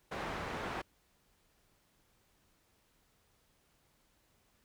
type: low-pass noise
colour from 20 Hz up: white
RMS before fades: -40 dBFS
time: 0.11-0.82 s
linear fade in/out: 10 ms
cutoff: 1400 Hz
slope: 12 dB/octave
effects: pink hiss -72 dBFS RMS until 4.64 s